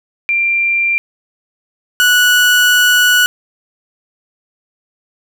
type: tone pair in turn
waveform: sine / 30% pulse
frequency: 2373 / 1472.2 Hz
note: D7 / F#6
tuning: +17 / -9 cents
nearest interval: minor sixth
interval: 826 cents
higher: first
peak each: -11 / -5 dBFS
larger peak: second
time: 0.29-0.98 / 2-3.26 s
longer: second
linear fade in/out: 0 ms
effects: none